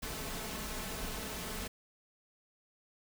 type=noise with comb filter; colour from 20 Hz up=pink; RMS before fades=-40 dBFS; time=0.02-1.68 s; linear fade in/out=10 ms; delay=4.6 ms; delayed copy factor=+0.5; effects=none